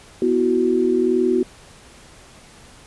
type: chord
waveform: sine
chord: B suspended fourth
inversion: none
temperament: just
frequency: 246.9 / 329.3 / 370.4 Hz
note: B3 / E4 / F#4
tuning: 0 / -2 / +2 cents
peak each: -21 / -22 / -17 dBFS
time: 0.22-1.43 s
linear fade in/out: 2 ms
effects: pink hiss -46 dBFS RMS until 2.86 s + resampled to 24000 Hz